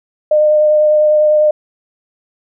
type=tone with vibrato; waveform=sine; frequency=607 Hz; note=D#5; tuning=43 cents flat; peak=-7 dBFS; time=0.31-1.51 s; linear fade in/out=5 ms; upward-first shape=sine; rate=10 Hz; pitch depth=11 cents each way; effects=none